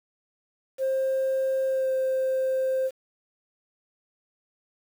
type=tone with pitch glide; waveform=sine; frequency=530 to 524.2 Hz; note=C5 to C5; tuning=+22 to +3 cents; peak=-21 dBFS; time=0.78-2.91 s; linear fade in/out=50 ms; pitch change=-19 cents; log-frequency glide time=1.67-1.92 s; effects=tanh soft clip ceiling -19 dBFS + 8-bit